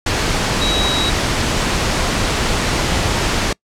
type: tone in noise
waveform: sine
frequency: 3850 Hz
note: B7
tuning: 45 cents flat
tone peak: -18 dBFS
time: 0.61-1.1 s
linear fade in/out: 5 ms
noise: pink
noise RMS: -17 dBFS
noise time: 0.06-3.53 s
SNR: -4 dB
effects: noise-tail reverb RT60 0.1 s tail -26 dB re dry + low-pass 7000 Hz 12 dB/octave